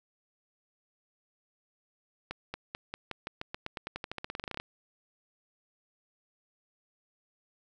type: accelerating click train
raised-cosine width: 0.3 ms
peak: -20 dBFS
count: 25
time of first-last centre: 2.31-4.6 s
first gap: 230 ms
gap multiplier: 0.91
effects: 10-bit